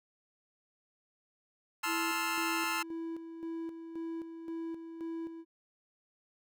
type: chord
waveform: 25% pulse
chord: F major seventh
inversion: first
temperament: just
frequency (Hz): 873.1 / 1047.7 / 1309.6 / 1396.9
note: A5 / C6 / E6 / F6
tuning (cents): -14 / +2 / -12 / 0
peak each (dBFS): -34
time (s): 1.83-2.83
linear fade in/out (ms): 10
type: tone with tremolo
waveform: triangle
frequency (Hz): 329.6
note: E4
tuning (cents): 0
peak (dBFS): -34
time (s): 1.85-5.45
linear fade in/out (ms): 50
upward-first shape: square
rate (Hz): 1.9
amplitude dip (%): 55
effects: none